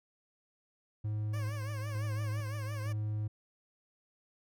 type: tone with tremolo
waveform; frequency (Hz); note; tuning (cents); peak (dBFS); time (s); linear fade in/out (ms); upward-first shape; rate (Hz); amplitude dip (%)
triangle; 106.5; G#2; +44; -30; 1.04-3.28; 10; square; 1.1; 30
type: tone with vibrato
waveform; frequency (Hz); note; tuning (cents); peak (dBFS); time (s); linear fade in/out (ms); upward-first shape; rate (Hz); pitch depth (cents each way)
15% pulse; 554.4; C#5; 0; -38; 1.33-2.93; 10; triangle; 5.9; 140
effects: none